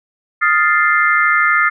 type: chord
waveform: sine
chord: F dominant seventh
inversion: third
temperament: equal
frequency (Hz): 1244.5 / 1396.9 / 1760 / 2093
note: Eb6 / F6 / A6 / C7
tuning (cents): 0 / 0 / 0 / 0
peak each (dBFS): -16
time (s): 0.41-1.7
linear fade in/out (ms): 20
effects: none